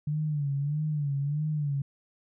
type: tone with vibrato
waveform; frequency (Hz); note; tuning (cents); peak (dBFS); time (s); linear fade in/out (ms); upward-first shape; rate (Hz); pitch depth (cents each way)
sine; 146.5; D3; -4; -26; 0.07-1.82; 5; sine; 1.6; 89
effects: none